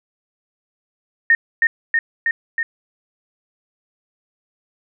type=tone with echo; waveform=sine; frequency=1838 Hz; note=A#6; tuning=25 cents flat; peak=-9 dBFS; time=1.3-1.35 s; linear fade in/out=2 ms; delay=320 ms; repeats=4; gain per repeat=-2 dB; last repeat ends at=2.63 s; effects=none